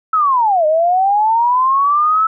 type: linear two-way sweep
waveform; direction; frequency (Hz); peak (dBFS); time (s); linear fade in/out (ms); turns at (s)
sine; down then up; 1318.5 to 605 to 1318.5; -10; 0.13-2.27; 5; 0.66
effects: none